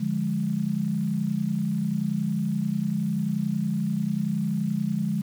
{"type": "chord", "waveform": "sine", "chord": "D diminished", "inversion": "none", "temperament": "equal with one note detuned", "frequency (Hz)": [146.83, 176.54, 207.7], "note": ["D3", "F3", "Ab3"], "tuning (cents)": [0, 19, 0], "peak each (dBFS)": [-30, -28, -26], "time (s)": [0, 5.22], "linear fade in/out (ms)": 10, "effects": ["8-bit"]}